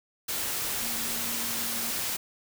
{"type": "tone in noise", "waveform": "sine", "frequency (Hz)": 232.1, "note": "A#3", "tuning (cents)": -7, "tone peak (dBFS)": -42, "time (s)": [0.82, 1.91], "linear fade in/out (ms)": 10, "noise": "white", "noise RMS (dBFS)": -31, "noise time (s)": [0.28, 2.17], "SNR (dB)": -14, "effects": []}